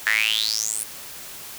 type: tone with high-pass filter sweep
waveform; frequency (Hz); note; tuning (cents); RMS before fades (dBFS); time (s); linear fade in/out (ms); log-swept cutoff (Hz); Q
square; 54.6; A1; -13; -23; 0.06-0.84; 10; 1700 to 10000; 9.2
effects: white hiss -38 dBFS RMS until 1.58 s